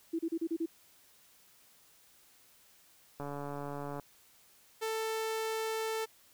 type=tone bursts; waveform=sine; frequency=329.6 Hz; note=E4; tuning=in tune; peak=-30 dBFS; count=6; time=0.13-0.661 s; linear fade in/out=10 ms; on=61 ms; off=33 ms
type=click train; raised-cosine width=1 ms; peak=-27 dBFS; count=115; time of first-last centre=3.2-3.997 s; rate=143 Hz
type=tone; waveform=sawtooth; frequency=443 Hz; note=A4; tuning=12 cents sharp; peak=-29 dBFS; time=4.81-6.06 s; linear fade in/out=20 ms
effects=white hiss -63 dBFS RMS until 6.33 s